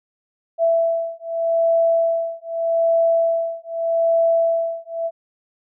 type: beating tone pair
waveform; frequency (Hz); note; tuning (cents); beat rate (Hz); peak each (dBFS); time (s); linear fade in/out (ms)
sine; 664 / 664.82; E5 / E5; +12 / +15; 0.82; -19; 0.58-5.11; 50
effects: none